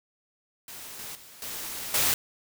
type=noise with level steps; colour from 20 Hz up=white; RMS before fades=-42 / -39 / -49 / -36 / -24 dBFS; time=0.68-2.14 s; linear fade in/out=2 ms; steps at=0.99 / 1.15 / 1.42 / 1.94 s; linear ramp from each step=2 ms; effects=none